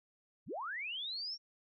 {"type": "linear sweep", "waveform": "sine", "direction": "up", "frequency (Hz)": [69, 5610], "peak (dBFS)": -38, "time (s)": [0.46, 1.38], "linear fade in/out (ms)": 50, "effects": []}